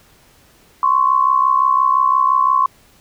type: tone pair together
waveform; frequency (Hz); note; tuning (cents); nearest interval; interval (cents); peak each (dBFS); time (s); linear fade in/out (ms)
sine; 1042.9 / 1108.7; C6 / C#6; -6 / 0; minor second; 106; -14; 0.83-2.66; 2
effects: pink hiss -51 dBFS RMS until 3 s